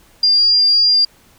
sine tone, 4799 Hz, D8, 37 cents sharp, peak -9 dBFS, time 0.23-1.05 s, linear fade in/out 5 ms, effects pink hiss -50 dBFS RMS until 1.38 s

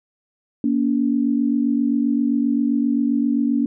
sine tone pair together, 236.5 / 284.1 Hz, A#3 / C#4, +25 / +43 cents, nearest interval minor third, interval 318 cents, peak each -19 dBFS, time 0.64-3.66 s, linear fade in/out 2 ms, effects none

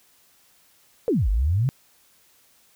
sine exponential two-way sweep, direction down then up, 517 to 45.94 to 141.5 Hz, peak -18 dBFS, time 1.08-1.69 s, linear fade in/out 0 ms, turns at 1.29 s, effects white hiss -59 dBFS RMS until 2.75 s

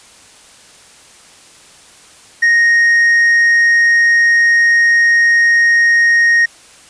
sine tone with tanh clipping, 1864.7 Hz, A#6, in tune, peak -8 dBFS, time 2.42-6.46 s, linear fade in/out 10 ms, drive 3 dB, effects white hiss -42 dBFS RMS until 6.89 s + resampled to 22050 Hz

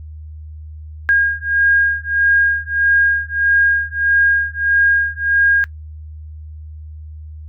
sine beating tone pair, 1624 / 1625.6 Hz, G#6 / G#6, -39 / -38 cents, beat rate 1.6 Hz, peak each -15 dBFS, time 1.09-5.64 s, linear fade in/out 0 ms, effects noise-tail reverb RT60 0.1 s tail -20 dB re dry + added 77 Hz sine -30 dBFS peak until 7.48 s

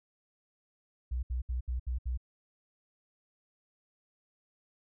sine tone bursts, 62 Hz, B1, 7 cents sharp, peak -30 dBFS, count 6, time 1.11-2.175 s, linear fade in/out 10 ms, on 120 ms, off 69 ms, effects none

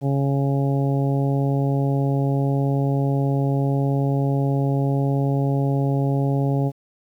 harmonic tone, 138.4 Hz, C#3, 2 cents flat, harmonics 1 / 2 / 3 / 4 / 5 / 6, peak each -19 / -25 / -29 / -31 / -33 / -35 dBFS, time 0.01-6.72 s, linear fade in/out 50 ms, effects 9-bit

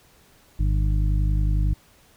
harmonic tone, 51 Hz, G#1, 31 cents flat, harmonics 1 / 2 / 3 / 4 / 6, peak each -19 / -26 / -29 / -41 / -38 dBFS, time 0.59-1.74 s, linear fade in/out 10 ms, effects pink hiss -56 dBFS RMS until 2.16 s

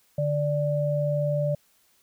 sine tone pair together, 146.82 / 587.3 Hz, D3 / D5, 0 / 0 cents, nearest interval 2 octaves, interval 2400 cents, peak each -25 dBFS, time 0.18-1.55 s, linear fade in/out 5 ms, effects white hiss -64 dBFS RMS until 2.02 s

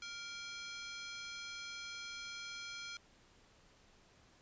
20% pulse ring-modulated tone, 1864.7 Hz, A#6, in tune, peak -36 dBFS, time 0.02-2.97 s, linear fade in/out 2 ms, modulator 465 Hz, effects pink hiss -66 dBFS RMS until 4.41 s + resampled to 16000 Hz

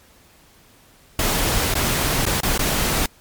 pink noise with dropouts, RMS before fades -20 dBFS, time 1.19-3.06 s, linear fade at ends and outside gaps 2 ms, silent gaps 1.739-1.752 / 2.254-2.264 / 2.405-2.432 / 2.578-2.592 s, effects pink hiss -52 dBFS RMS until 3.2 s + MP3 96 kbps

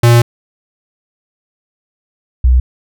square / sine tone pair in turn, 118.6 / 62.46 Hz, A#2 / B1, +30 / +20 cents, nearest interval major seventh, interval 1110 cents, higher first, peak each -5 dBFS, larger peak neither, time 0.03-0.22 / 2.44-2.6 s, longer first, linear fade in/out 5 ms, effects none

